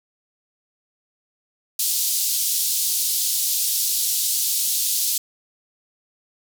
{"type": "band-pass noise", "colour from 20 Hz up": "white", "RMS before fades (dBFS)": -22, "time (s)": [1.79, 5.18], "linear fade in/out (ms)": 5, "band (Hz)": [3800, 16000], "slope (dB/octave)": 24, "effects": []}